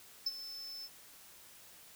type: tone with ADSR envelope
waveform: triangle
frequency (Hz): 5270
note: E8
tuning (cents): -1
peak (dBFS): -28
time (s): 0.26-0.89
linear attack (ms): 7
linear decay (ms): 34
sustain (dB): -14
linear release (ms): 42
effects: white hiss -57 dBFS RMS until 1.95 s